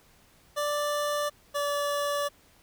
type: tone pair in turn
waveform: 25% pulse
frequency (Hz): 587.3 / 576.5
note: D5 / D5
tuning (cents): 0 / -32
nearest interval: unison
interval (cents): 32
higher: first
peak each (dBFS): -23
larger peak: neither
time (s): 0.56-1.3 / 1.54-2.29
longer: second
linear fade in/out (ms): 20
effects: pink hiss -60 dBFS RMS until 2.62 s